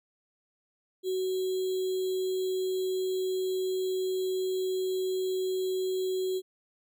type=tone with sample-and-hold; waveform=sine; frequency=373.6 Hz; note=F#4; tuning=17 cents sharp; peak=-27 dBFS; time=1.03-6.42 s; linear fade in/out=50 ms; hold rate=3675 Hz; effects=none